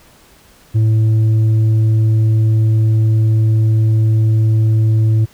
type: tone with tanh clipping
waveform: sine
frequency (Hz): 110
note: A2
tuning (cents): 0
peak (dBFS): -10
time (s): 0.74-5.26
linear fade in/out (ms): 20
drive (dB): 4
effects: pink hiss -47 dBFS RMS until 5.33 s